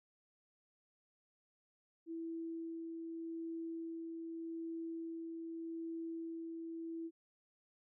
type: tone with tremolo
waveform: sine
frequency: 329.6 Hz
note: E4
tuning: in tune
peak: -40 dBFS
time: 2.06-7.11 s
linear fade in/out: 50 ms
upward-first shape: sine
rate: 0.83 Hz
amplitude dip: 25%
effects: none